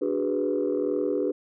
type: chord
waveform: sine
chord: G# half-diminished seventh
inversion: second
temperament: equal with one note detuned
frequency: 293.7 / 373.4 / 415.3 / 493.9 Hz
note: D4 / F#4 / G#4 / B4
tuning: 0 / +16 / 0 / 0 cents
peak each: -28 dBFS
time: 0.01-1.32 s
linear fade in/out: 10 ms
effects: tanh soft clip ceiling -16 dBFS